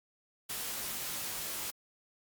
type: noise with comb filter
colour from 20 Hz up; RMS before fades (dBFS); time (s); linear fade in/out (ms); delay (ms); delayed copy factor
white; -38; 0.49-1.71; 10; 19; +0.55
effects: Opus 48 kbps